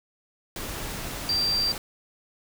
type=tone in noise; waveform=sine; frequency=4705 Hz; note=D8; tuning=2 cents sharp; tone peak=-22 dBFS; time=1.29-1.72 s; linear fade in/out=2 ms; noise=pink; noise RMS=-34 dBFS; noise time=0.56-1.78 s; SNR=+9 dB; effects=none